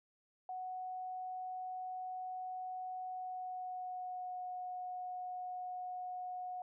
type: tone with pitch glide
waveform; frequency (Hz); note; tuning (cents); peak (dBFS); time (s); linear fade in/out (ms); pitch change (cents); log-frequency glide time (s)
sine; 740 to 729.8; F#5 to F#5; 0 to -24; -40; 0.49-6.62; 2; -24; 3.08-4.4
effects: none